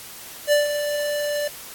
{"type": "tone with ADSR envelope", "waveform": "square", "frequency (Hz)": 587.3, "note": "D5", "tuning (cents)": 0, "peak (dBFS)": -14, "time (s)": [0.47, 1.48], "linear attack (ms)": 49, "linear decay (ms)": 150, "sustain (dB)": -9, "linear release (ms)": 5, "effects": ["white hiss -39 dBFS RMS until 1.74 s", "AAC 64 kbps"]}